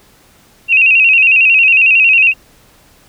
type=tone with vibrato; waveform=sine; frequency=2637 Hz; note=E7; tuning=in tune; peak=-5 dBFS; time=0.68-2.34 s; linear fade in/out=50 ms; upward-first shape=square; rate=11 Hz; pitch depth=65 cents each way; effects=pink hiss -47 dBFS RMS until 3.08 s